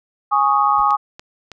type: chord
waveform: sine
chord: Ab suspended fourth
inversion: none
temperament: equal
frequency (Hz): 830.6 / 1108.7 / 1244.5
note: Ab5 / Db6 / Eb6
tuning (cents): 0 / 0 / 0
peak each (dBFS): -17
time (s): 0.31-0.97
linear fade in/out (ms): 20
type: noise with exponential decay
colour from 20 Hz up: brown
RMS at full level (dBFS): -33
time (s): 0.78-0.91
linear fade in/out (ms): 5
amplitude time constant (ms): 28
type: clicks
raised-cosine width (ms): 0.2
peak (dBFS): -18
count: 3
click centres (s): 0.907 / 1.195 / 1.517
effects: none

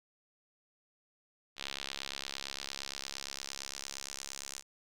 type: tone with band-pass filter sweep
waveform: sawtooth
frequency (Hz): 68.7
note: C#2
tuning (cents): -15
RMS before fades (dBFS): -43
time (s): 1.56-4.63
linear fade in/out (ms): 50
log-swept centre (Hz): 3600 to 6800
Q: 1.8
effects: none

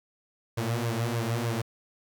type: tone with flanger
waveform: sawtooth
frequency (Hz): 116.3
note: A#2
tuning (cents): -4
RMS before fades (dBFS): -29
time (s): 0.57-1.62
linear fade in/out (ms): 10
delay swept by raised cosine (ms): 1.8 to 7.1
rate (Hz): 3.3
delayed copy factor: +0.8
effects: 9-bit

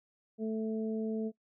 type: harmonic tone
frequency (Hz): 220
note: A3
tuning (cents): 0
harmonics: 1 / 2 / 3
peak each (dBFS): -33 / -36 / -46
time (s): 0.38-1.32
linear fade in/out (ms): 50
effects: noise-tail reverb RT60 0.1 s tail -22 dB re dry

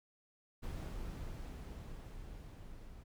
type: noise with level ramp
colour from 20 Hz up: brown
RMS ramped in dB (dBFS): -41 to -53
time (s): 0.62-3.04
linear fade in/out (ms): 20
effects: none

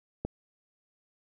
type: click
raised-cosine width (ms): 2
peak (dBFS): -18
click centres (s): 0.25
effects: none

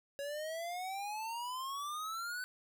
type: exponential sweep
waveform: square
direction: up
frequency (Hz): 556 to 1514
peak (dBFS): -39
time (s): 0.19-2.44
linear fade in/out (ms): 0
effects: none

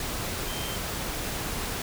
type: tone in noise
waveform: sine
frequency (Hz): 3136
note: G7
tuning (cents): 0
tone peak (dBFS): -39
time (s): 0.48-0.76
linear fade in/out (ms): 2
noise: pink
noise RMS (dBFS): -32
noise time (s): 0-1.82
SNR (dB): -10
effects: none

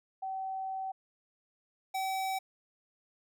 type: tone pair in turn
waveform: sine / square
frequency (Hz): 765 / 765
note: G5 / G5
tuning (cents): -42 / -42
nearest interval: unison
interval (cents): 0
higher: neither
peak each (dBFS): -34 / -32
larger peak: second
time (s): 0.22-0.92 / 1.94-2.39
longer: first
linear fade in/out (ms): 10
effects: none

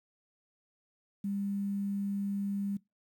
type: tone with quantisation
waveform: sine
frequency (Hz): 200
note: G3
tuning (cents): +35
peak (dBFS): -31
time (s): 1.24-2.77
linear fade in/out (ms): 5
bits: 10
effects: noise-tail reverb RT60 0.2 s tail -22 dB re dry

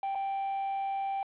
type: tone with dropouts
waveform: triangle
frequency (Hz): 784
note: G5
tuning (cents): 0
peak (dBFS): -28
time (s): 0.03-1.23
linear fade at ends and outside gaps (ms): 2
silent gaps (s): 0.15-0.154
effects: resampled to 8000 Hz + 9-bit

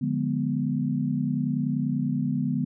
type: chord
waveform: sine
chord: D diminished seventh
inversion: none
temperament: equal with one note detuned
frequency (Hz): 146.83 / 176.95 / 207.7 / 246.9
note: D3 / F3 / Ab3 / Cb4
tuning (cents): 0 / +23 / 0 / 0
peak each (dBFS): -28 / -32 / -30 / -27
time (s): 0.01-2.65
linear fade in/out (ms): 10
effects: none

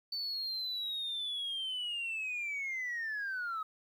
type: linear sweep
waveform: sine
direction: down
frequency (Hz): 4537 to 1260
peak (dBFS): -33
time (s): 0.12-3.63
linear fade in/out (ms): 5
effects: tanh soft clip ceiling -32 dBFS + 11-bit

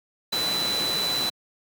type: tone in noise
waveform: sine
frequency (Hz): 3989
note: B7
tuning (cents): +17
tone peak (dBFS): -24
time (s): 0.32-1.3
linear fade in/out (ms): 10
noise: pink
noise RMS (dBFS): -29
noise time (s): 0.32-1.3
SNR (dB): +2
effects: high-pass 200 Hz 12 dB/octave

